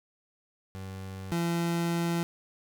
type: tone pair in turn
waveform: 30% pulse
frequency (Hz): 95.5 / 169.77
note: G2 / F3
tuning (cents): -45 / -49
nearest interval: minor seventh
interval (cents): 996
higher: second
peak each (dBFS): -35 / -24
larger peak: second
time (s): 0.75-1.32 / 1.32-2.23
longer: second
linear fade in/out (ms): 0
effects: none